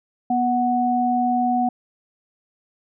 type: tone pair together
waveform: sine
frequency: 244.3 / 740 Hz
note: B3 / F#5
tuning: -19 / 0 cents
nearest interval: octave + perfect fifth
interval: 1919 cents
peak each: -21 / -19 dBFS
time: 0.3-1.69 s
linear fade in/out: 5 ms
effects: none